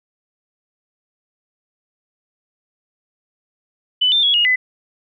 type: tone with pitch steps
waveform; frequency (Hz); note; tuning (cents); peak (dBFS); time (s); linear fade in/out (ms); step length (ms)
sine; 2996 / 3578 / 3347 / 2868 / 2011; F#7 / A7 / G#7 / F7 / B6; +21 / +28 / +13 / +45 / +31; -12; 4.01-4.56; 10; 110
effects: none